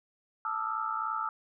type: tone cluster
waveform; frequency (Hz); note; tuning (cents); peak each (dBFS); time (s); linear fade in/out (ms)
sine; 883 / 1192 / 1301 / 1364; A5 / D6 / E6 / F6; +6 / +25 / -23 / -41; -37 / -38 / -33 / -37; 0.45-1.29; 2
effects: none